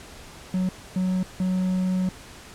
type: tone bursts at uneven times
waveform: triangle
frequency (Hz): 185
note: F#3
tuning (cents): 0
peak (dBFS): -19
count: 3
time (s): 0.54-0.69 / 0.96-1.23 / 1.4-2.09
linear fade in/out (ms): 2
effects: pink hiss -44 dBFS RMS until 2.54 s + low-pass 10000 Hz 12 dB/octave